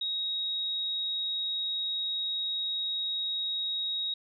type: tone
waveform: sine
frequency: 3785 Hz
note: A#7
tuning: 26 cents sharp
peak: -29 dBFS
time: 0.01-4.14 s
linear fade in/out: 5 ms
effects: none